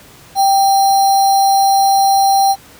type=tone with sample-and-hold; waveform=sine; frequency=784 Hz; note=G5; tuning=in tune; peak=-8 dBFS; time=0.35-2.56 s; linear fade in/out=50 ms; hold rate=4900 Hz; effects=pink hiss -41 dBFS RMS until 2.79 s + high-pass 60 Hz 12 dB/octave